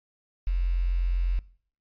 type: tone with quantisation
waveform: sine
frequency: 44 Hz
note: F1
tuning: 14 cents sharp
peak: -22 dBFS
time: 0.47-1.39 s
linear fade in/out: 0 ms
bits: 8
effects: noise-tail reverb RT60 0.5 s tail -20 dB re dry + resampled to 11025 Hz